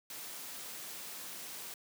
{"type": "noise", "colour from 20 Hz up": "white", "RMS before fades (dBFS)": -45, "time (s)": [0.1, 1.74], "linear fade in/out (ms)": 2, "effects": ["high-pass 150 Hz 12 dB/octave"]}